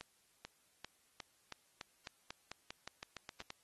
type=accelerating click train; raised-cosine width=0.2 ms; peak=-28 dBFS; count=16; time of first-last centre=0.01-3.504 s; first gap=440 ms; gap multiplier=0.9; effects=white hiss -73 dBFS RMS until 3.63 s + AAC 32 kbps